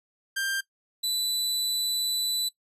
sawtooth tone pair in turn, 1586 / 3981 Hz, G6 / B7, +20 / +13 cents, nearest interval octave + major third, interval 1593 cents, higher second, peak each -23 dBFS, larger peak neither, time 0.36-0.61 / 1.03-2.49 s, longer second, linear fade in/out 10 ms, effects noise-tail reverb RT60 0.1 s tail -19 dB re dry + resampled to 32000 Hz

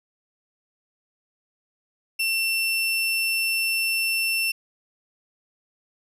35% pulse tone, 2700 Hz, E7, 41 cents sharp, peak -20 dBFS, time 2.19-4.52 s, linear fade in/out 10 ms, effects resampled to 32000 Hz

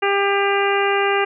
harmonic tone, 398.9 Hz, G4, 30 cents sharp, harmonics 1 / 2 / 3 / 4 / 5 / 6 / 7, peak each -19 / -22 / -24 / -25 / -26 / -27 / -27 dBFS, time 0.02-1.25 s, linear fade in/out 10 ms, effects none

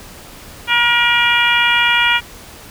harmonic tone, 476.1 Hz, A#4, 37 cents sharp, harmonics 2 / 3 / 4 / 5 / 6 / 7, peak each -19 / -17 / -19 / -16 / -18 / -21 dBFS, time 0.67-2.21 s, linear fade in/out 50 ms, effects pink hiss -37 dBFS RMS until 2.7 s

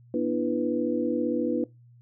sine tone cluster, 243 / 297.9 / 336.1 / 493.6 Hz, B3 / D4 / E4 / B4, -28 / +25 / +34 / -1 cents, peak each -29 dBFS, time 0.14-1.64 s, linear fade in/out 2 ms, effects noise-tail reverb RT60 0.2 s tail -20 dB re dry + added 120 Hz sine -51 dBFS peak until 2.01 s

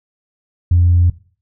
sine tone, 87.31 Hz, F2, in tune, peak -7 dBFS, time 0.71-1.1 s, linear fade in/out 5 ms, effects noise-tail reverb RT60 0.4 s tail -18 dB re dry + tanh soft clip ceiling -4 dBFS

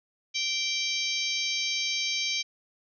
harmonic tone with a mistuned harmonic, 778 Hz, G5, 13 cents flat, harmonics 3 / 4 / 5 / 6 / 7 / 8, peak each -32 / -33 / -34 / -35 / -35 / -36 dBFS, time 0.34-2.43 s, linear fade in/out 20 ms, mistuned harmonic 4, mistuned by +23 cents, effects none

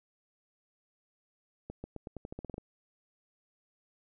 accelerating click train, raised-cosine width 2 ms, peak -27 dBFS, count 12, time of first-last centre 1.7-2.581 s, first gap 140 ms, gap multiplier 0.88, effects none

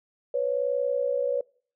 sine tone pair together, 497.3 / 558.2 Hz, B4 / C#5, +12 / +12 cents, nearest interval major second, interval 200 cents, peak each -26 dBFS, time 0.34-1.41 s, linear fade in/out 5 ms, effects noise-tail reverb RT60 0.5 s tail -25 dB re dry

